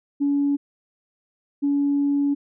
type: tone pair in turn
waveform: sine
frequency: 283.9 / 283.9 Hz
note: C#4 / C#4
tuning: +41 / +41 cents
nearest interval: unison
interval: 0 cents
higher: neither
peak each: -17 dBFS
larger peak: neither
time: 0.2-0.57 / 1.62-2.35 s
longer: second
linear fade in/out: 20 ms
effects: tanh soft clip ceiling -13 dBFS